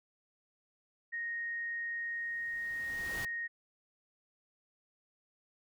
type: tone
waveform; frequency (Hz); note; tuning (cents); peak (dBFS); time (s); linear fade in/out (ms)
sine; 1864.7; A#6; 0; -35; 1.12-3.48; 20
type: noise with exponential growth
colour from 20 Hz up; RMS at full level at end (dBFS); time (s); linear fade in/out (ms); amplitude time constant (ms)
pink; -41; 1.96-3.25; 2; 280
effects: none